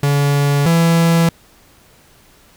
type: tone pair in turn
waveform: 45% pulse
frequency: 142.6 / 166.75 Hz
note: C#3 / E3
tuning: +49 / +20 cents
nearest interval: minor third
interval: 271 cents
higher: second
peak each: -12 / -10 dBFS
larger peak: second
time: 0.03-0.66 / 0.66-1.29 s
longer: neither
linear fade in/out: 2 ms
effects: pink hiss -49 dBFS RMS until 2.56 s